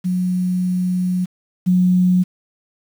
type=tone pair in turn; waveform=sine; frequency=181.7 / 181.7 Hz; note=F#3 / F#3; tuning=-31 / -31 cents; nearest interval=unison; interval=0 cents; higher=neither; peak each=-16 / -11 dBFS; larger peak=second; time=0.04-1.26 / 1.66-2.24 s; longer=first; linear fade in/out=20 ms; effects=7-bit